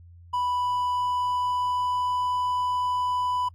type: tone with pitch glide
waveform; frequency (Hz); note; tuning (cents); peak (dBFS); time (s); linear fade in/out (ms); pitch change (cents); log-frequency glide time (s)
triangle; 987.8 to 994.1; B5 to B5; 0 to +11; -21; 0.33-3.49; 10; +11; 0.47-2.27
effects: added 86 Hz sine -46 dBFS peak until 3.54 s + AAC 64 kbps